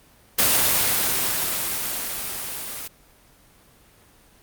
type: noise with level ramp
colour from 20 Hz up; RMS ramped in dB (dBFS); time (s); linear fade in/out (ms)
white; -17 to -33; 0.38-2.88; 10
effects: pink hiss -54 dBFS RMS until 4.42 s + Opus 24 kbps